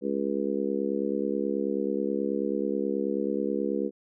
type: harmonic tone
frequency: 69.3 Hz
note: C#2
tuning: in tune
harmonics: 3 / 4 / 5 / 6 / 7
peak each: -32 / -32 / -32 / -32 / -32 dBFS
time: 0.01-3.91 s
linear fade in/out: 50 ms
effects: none